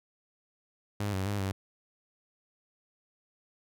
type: tone with pitch steps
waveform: sawtooth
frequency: 102.6 / 95.1 / 101.9 / 96.5 Hz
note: G#2 / F#2 / G#2 / G2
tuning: -21 / +48 / -32 / -27 cents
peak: -26 dBFS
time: 1-1.52 s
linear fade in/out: 5 ms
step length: 130 ms
effects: none